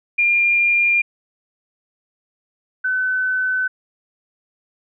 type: tone pair in turn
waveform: sine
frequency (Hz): 2402 / 1513.2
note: D7 / F#6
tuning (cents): +38 / +38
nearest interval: minor sixth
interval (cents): 800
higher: first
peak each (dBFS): -13 / -17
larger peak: first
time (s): 0.18-1.02 / 2.84-3.68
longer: neither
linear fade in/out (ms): 10
effects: none